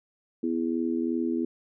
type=harmonic tone; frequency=82.8 Hz; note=E2; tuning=8 cents sharp; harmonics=3 / 4 / 5; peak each=-28 / -28 / -35 dBFS; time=0.43-1.45 s; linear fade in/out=5 ms; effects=none